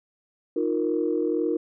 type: chord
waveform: sine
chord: Eb suspended second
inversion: none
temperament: equal with one note detuned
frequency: 311.1 / 353.1 / 466.2 Hz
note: Eb4 / F4 / Bb4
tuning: 0 / +19 / 0 cents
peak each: -26 dBFS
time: 0.56-1.57 s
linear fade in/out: 5 ms
effects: tanh soft clip ceiling -12 dBFS